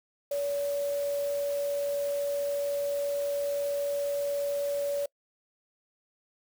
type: tone in noise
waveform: sine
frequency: 570 Hz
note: C#5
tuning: 48 cents sharp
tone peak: -27 dBFS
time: 0.31-5.06 s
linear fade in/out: 5 ms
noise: white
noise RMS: -45 dBFS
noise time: 0.31-5.06 s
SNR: +15 dB
effects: noise-tail reverb RT60 0.1 s tail -25 dB re dry